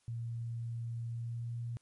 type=tone with pitch glide; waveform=sine; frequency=116.54 to 118.17 Hz; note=A#2 to A#2; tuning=0 to +24 cents; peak=-36 dBFS; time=0.08-1.77 s; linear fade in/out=0 ms; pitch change=+24 cents; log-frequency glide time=1.07-1.61 s; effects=white hiss -73 dBFS RMS until 1.81 s + MP3 48 kbps